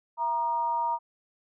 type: tone with amplitude modulation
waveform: sine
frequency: 942 Hz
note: A#5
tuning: 18 cents sharp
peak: -22 dBFS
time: 0.17-0.99 s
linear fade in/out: 50 ms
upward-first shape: sine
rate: 272 Hz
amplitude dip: 60%
effects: none